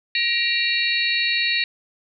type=tone cluster; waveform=sine; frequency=1888 / 2363 / 2766 / 3837 / 4359 Hz; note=A#6 / D7 / F7 / A#7 / C#8; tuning=+22 / +10 / -17 / +49 / -30 cents; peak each=-25 dBFS; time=0.15-1.64 s; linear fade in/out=2 ms; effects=none